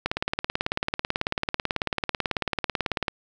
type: click train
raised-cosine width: 0.3 ms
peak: -8 dBFS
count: 56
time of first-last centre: 0.06-3.082 s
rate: 18.2 Hz
effects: none